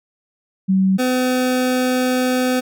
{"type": "tone pair in turn", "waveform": ["sine", "25% pulse"], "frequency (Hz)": [190.4, 253.7], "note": ["F#3", "B3"], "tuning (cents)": [50, 47], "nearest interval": "perfect fourth", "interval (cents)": 497, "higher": "second", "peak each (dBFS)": -12, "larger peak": "neither", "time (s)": [[0.68, 0.98], [0.98, 2.61]], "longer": "second", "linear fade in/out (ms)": 20, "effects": []}